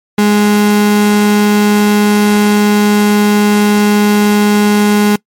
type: tone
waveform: 35% pulse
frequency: 207.7 Hz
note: G#3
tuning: in tune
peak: -5 dBFS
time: 0.18-5.16 s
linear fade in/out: 5 ms
effects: noise-tail reverb RT60 0.1 s tail -23 dB re dry + MP3 64 kbps